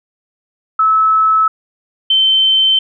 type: tone pair in turn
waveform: sine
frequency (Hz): 1300 / 3092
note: E6 / G7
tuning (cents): -24 / -24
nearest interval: octave + minor third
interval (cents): 1500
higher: second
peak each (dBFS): -8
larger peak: neither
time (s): 0.79-1.48 / 2.1-2.79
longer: neither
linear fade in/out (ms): 5
effects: none